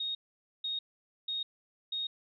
sine tone bursts, 3729 Hz, A#7, in tune, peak -32 dBFS, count 4, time 0-2.07 s, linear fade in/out 5 ms, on 150 ms, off 490 ms, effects none

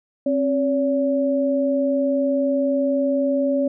sine tone pair together, 268.1 / 568 Hz, C4 / C#5, +42 / +42 cents, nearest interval octave + minor second, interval 1300 cents, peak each -20 dBFS, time 0.26-3.68 s, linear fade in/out 5 ms, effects none

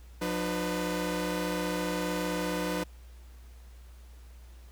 sawtooth tone cluster, 179.3 / 303.4 / 498.5 Hz, F3 / D#4 / B4, +46 / -44 / +16 cents, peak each -30 dBFS, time 0.21-2.84 s, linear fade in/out 10 ms, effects added 60 Hz sine -47 dBFS peak until 4.71 s + pink hiss -61 dBFS RMS until 4.71 s

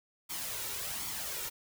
white noise with flanger, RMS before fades -38 dBFS, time 0.29-1.5 s, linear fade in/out 20 ms, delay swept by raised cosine 0.88 to 2.18 ms, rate 1.3 Hz, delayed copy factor +0.55, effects none

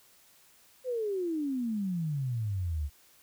sine exponential sweep, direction down, 523.3 to 69.1 Hz, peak -29 dBFS, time 0.84-2.9 s, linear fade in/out 50 ms, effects white hiss -61 dBFS RMS until 3.22 s

